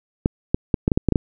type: clicks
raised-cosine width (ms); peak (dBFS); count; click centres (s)
3; -3; 9; 0.259 / 0.545 / 0.742 / 0.879 / 0.918 / 0.975 / 1.087 / 1.123 / 1.158
effects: none